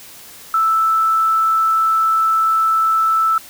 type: tone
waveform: sine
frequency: 1318.5 Hz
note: E6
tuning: in tune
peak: -12 dBFS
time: 0.54-3.38 s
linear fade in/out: 2 ms
effects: white hiss -39 dBFS RMS until 3.49 s